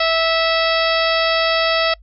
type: harmonic tone with a mistuned harmonic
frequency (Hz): 655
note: E5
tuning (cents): -11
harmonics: 1 / 2 / 3 / 4 / 5 / 6 / 7 / 8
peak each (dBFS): -18 / -21 / -23 / -24 / -25 / -26 / -26 / -27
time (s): 0-1.94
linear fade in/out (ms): 5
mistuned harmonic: 6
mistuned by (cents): -28
effects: noise-tail reverb RT60 0.1 s tail -26 dB re dry + added 50 Hz sine -42 dBFS peak until 2.02 s